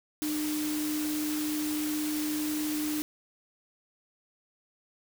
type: tone in noise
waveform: sine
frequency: 303 Hz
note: D#4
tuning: 46 cents flat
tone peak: -29 dBFS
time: 0.22-3.02 s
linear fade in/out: 0 ms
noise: white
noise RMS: -37 dBFS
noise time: 0.22-3.02 s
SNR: +5 dB
effects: none